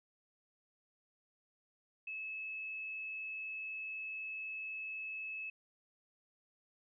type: tone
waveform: sine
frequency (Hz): 2596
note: E7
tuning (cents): -27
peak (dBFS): -40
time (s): 2.07-5.5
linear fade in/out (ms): 5
effects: none